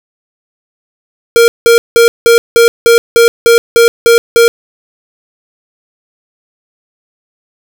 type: tone bursts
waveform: square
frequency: 466.2 Hz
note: A#4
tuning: in tune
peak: -3 dBFS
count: 11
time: 1.36-4.48 s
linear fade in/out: 0 ms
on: 120 ms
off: 180 ms
effects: none